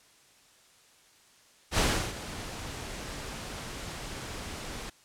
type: noise with ADSR envelope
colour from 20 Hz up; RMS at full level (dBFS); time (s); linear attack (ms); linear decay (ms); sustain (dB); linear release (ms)
pink; -24; 1.71-4.9; 72; 340; -15; 8
effects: white hiss -60 dBFS RMS until 5.04 s + low-pass 9000 Hz 12 dB/octave